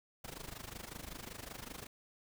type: noise with amplitude modulation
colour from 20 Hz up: pink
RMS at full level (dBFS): -44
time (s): 0.24-1.87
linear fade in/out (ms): 5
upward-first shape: sine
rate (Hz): 25.3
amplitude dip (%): 85
effects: none